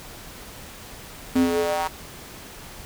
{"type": "tone with high-pass filter sweep", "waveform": "square", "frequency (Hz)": 85.3, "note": "F2", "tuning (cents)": -40, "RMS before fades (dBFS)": -22, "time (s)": [1.35, 1.88], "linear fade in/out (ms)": 10, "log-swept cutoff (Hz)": [220, 940], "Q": 4.3, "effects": ["pink hiss -41 dBFS RMS until 2.85 s"]}